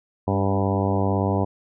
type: harmonic tone with a mistuned harmonic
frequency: 98 Hz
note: G2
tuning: in tune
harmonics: 1 / 2 / 3 / 4 / 5 / 6 / 7 / 8 / 9 / 10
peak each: -23 / -26 / -28 / -29 / -30 / -31 / -31 / -32 / -33 / -33 dBFS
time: 0.27-1.45 s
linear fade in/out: 10 ms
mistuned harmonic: 3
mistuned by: -31 cents
effects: none